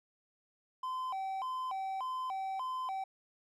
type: tone with vibrato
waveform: triangle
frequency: 889 Hz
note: A5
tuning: 18 cents sharp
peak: -33 dBFS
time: 0.83-3.04 s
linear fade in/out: 5 ms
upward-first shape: square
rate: 1.7 Hz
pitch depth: 250 cents each way
effects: none